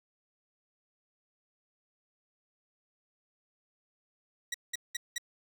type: tone bursts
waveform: 15% pulse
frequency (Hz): 1920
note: B6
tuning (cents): -49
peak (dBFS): -26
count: 4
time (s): 4.52-5.182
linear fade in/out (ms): 5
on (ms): 23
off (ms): 190
effects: none